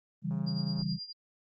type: chord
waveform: sine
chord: C# diminished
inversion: none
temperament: equal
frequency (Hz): 138.59 / 164.81 / 196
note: C#3 / E3 / G3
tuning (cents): 0 / 0 / 0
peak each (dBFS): -36 / -33 / -34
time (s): 0.22-0.99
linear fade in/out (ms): 50
type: click train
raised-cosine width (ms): 1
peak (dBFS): -37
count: 70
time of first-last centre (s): 0.31-0.817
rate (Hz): 136
type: tone with tremolo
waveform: sine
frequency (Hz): 4800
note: D8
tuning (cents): +37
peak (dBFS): -36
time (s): 0.46-1.13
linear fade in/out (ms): 20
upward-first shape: triangle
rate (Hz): 9.4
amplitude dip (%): 85
effects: Opus 24 kbps